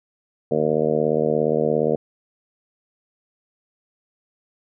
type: harmonic tone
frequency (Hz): 77.2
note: D#2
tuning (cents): -13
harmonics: 2 / 3 / 4 / 5 / 6 / 7 / 8 / 9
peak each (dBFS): -28 / -26 / -31 / -26 / -21 / -25 / -27 / -32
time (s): 0.51-1.96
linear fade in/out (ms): 5
effects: none